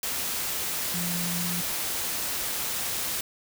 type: tone in noise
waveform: sine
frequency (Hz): 174.5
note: F3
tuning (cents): -1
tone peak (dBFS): -31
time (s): 0.94-1.61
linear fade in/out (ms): 2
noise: white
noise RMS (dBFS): -30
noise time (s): 0.03-3.21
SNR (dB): -4
effects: none